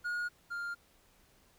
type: tone pair in turn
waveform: triangle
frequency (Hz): 1438 / 1400.3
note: F#6 / F6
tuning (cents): -50 / +4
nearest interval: unison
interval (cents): 46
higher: first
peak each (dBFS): -31 / -34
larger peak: first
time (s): 0.04-0.29 / 0.5-0.75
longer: neither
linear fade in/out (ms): 20
effects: pink hiss -66 dBFS RMS until 1.58 s